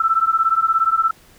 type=beating tone pair; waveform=sine; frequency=1318.5 / 1335.5 Hz; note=E6 / E6; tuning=0 / +22 cents; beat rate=17 Hz; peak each=-17 dBFS; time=0-1.11 s; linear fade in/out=5 ms; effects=pink hiss -50 dBFS RMS until 1.38 s